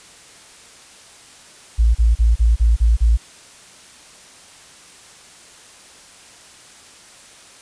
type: tone bursts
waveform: sine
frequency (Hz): 56.5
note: A1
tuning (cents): +47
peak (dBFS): -10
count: 7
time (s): 1.78-3.174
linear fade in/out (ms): 20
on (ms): 170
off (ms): 34
effects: white hiss -44 dBFS RMS until 7.61 s + resampled to 22050 Hz